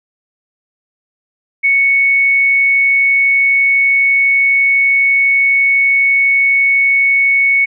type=tone; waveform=sine; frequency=2217 Hz; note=C#7; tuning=in tune; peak=-8 dBFS; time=1.63-7.66 s; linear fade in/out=20 ms; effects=none